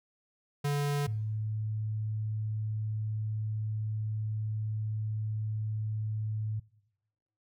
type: tone pair in turn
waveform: square / sine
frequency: 144 / 108.07 Hz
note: D3 / A2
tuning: -34 / -31 cents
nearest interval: perfect fourth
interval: 497 cents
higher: first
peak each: -28 / -30 dBFS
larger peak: first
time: 0.64-1.07 / 1.07-6.6 s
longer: second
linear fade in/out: 10 ms
effects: noise-tail reverb RT60 1.0 s tail -23 dB re dry